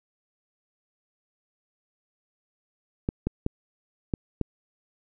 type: clicks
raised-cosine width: 3 ms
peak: -12 dBFS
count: 5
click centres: 3.089 / 3.27 / 3.464 / 4.138 / 4.413 s
effects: none